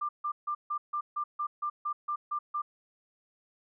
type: tone bursts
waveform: sine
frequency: 1190 Hz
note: D6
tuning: 22 cents sharp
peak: -29 dBFS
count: 12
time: 0.01-2.62 s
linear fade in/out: 10 ms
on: 80 ms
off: 150 ms
effects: none